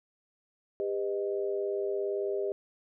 sine tone cluster, 400 / 497.8 / 619 Hz, G4 / B4 / D#5, +35 / +14 / -9 cents, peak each -30 / -38 / -36 dBFS, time 0.8-2.52 s, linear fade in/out 0 ms, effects none

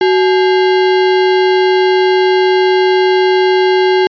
sine tone with sample-and-hold, 372.8 Hz, F#4, 13 cents sharp, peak -7 dBFS, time 0.01-4.07 s, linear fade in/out 2 ms, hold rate 1225 Hz, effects resampled to 11025 Hz

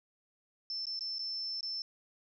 sine tone with dropouts, 5310 Hz, E8, 12 cents sharp, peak -35 dBFS, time 0.7-1.82 s, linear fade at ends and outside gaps 1 ms, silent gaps 0.855-0.868 / 0.992-1.008 / 1.184-1.192 / 1.608-1.629 s, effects none

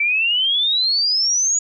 sine exponential sweep, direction up, 2300 to 6880 Hz, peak -15 dBFS, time 0-1.59 s, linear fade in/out 5 ms, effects none

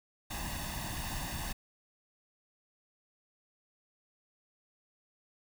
pink noise with comb filter, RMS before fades -38 dBFS, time 0.3-1.53 s, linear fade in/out 10 ms, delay 1.1 ms, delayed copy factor +0.75, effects none

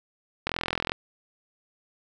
click train, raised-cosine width 0.3 ms, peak -10 dBFS, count 20, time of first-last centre 0.47-0.919 s, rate 42.3 Hz, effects none

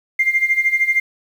sine tone with tremolo, 2100 Hz, C7, 6 cents sharp, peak -10 dBFS, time 0.19-1 s, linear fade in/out 5 ms, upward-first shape sine, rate 13 Hz, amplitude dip 80%, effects tanh soft clip ceiling -6 dBFS + 7-bit

